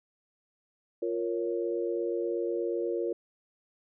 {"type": "chord", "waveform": "sine", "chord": "Bb minor", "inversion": "second", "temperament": "equal", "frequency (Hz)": [349.2, 466.2, 554.4], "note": ["F4", "Bb4", "Db5"], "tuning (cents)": [0, 0, 0], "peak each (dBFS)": [-31, -32, -36], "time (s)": [1.02, 3.13], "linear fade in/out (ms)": 5, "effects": []}